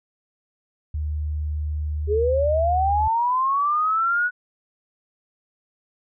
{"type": "tone with pitch glide", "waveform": "sine", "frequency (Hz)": [75.6, 76.43], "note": ["D#2", "D#2"], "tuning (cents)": [-49, -30], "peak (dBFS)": -23, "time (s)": [0.94, 3.08], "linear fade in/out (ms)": 5, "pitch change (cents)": 19, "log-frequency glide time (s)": [2.81, 2.89]}
{"type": "linear sweep", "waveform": "sine", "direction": "up", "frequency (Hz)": [395.9, 1480], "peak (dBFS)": -18, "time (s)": [2.07, 4.31], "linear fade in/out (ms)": 50}
{"effects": []}